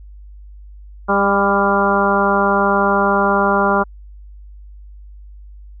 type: harmonic tone with a mistuned harmonic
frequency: 199.5 Hz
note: G3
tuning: 31 cents sharp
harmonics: 1 / 2 / 3 / 4 / 5 / 6 / 7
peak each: -20 / -20 / -20 / -20 / -20 / -20 / -20 dBFS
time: 1.08-3.84 s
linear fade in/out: 20 ms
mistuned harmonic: 6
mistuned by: -25 cents
effects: added 50 Hz sine -35 dBFS peak until 5.8 s